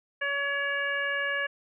harmonic tone with a mistuned harmonic, 564 Hz, C#5, 30 cents sharp, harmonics 1 / 2 / 3 / 4 / 5, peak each -35 / -38 / -28 / -37 / -38 dBFS, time 0.21-1.47 s, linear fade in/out 10 ms, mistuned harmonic 4, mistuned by +18 cents, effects none

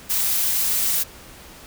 blue noise, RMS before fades -21 dBFS, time 0.09-1.04 s, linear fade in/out 20 ms, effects pink hiss -43 dBFS RMS until 1.66 s

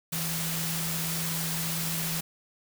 sine tone in noise, 163.8 Hz, E3, 11 cents flat, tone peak -33 dBFS, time 0.12-2.21 s, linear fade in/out 10 ms, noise white, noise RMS -32 dBFS, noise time 0.12-2.21 s, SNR -4 dB, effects none

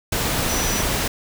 sine tone in noise, 5900 Hz, F#8, 6 cents flat, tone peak -27 dBFS, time 0.49-0.82 s, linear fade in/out 5 ms, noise pink, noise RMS -22 dBFS, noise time 0.12-1.08 s, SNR -8 dB, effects none

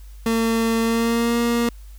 30% pulse tone with pitch glide, 227.2 to 235.8 Hz, A#3 to A#3, -44 to +20 cents, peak -15 dBFS, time 0.26-1.69 s, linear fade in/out 2 ms, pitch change +64 cents, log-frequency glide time 0.82-1.38 s, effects added 50 Hz sine -37 dBFS peak until 1.98 s + white hiss -55 dBFS RMS until 1.98 s

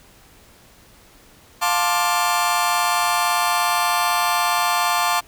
sawtooth chord, D minor seventh, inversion first, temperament just, 704.8 / 881 / 1057.2 / 1174.7 Hz, F5 / A5 / C6 / D6, +16 / +2 / +18 / 0 cents, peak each -19 dBFS, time 1.61-5.21 s, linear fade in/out 20 ms, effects pink hiss -50 dBFS RMS until 5.27 s

